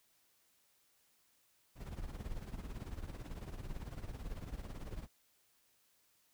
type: noise with tremolo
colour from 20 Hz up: brown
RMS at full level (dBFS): -41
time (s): 1.75-5.08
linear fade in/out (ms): 50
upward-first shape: triangle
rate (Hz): 18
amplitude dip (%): 80
effects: white hiss -73 dBFS RMS until 6.33 s